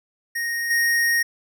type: tone with level steps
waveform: square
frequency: 1864 Hz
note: A#6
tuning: 1 cent flat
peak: -24 / -18 dBFS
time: 0.35-1.23 s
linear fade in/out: 10 ms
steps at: 0.7 s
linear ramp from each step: 10 ms
effects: none